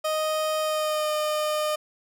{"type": "tone with pitch glide", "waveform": "30% pulse", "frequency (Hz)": [622.3, 608.8], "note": ["D#5", "D#5"], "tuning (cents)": [0, -38], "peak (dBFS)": -21, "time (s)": [0.04, 1.76], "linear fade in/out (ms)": 10, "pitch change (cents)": -38, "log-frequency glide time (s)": [0.6, 1.12], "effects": []}